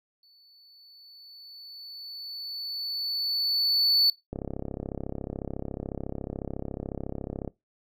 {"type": "tone with exponential growth", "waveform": "triangle", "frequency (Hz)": 4472, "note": "C#8", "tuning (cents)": 14, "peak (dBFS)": -16, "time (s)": [0.23, 4.1], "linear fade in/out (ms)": 2, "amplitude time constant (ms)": 840}
{"type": "click train", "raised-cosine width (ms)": 2, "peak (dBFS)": -20, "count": 108, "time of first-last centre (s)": [4.33, 7.477], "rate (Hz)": 34}
{"effects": ["noise-tail reverb RT60 0.2 s tail -21 dB re dry"]}